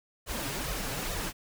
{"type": "noise with flanger", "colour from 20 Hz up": "pink", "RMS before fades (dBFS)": -34, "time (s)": [0.26, 1.33], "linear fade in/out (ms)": 50, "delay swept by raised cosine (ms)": [1.6, 7.5], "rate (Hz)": 2.3, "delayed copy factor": 0.95, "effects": []}